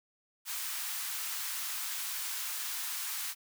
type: high-pass noise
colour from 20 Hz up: white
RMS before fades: -37 dBFS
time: 0.45-3.35 s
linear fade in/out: 50 ms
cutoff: 950 Hz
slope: 24 dB/octave
effects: none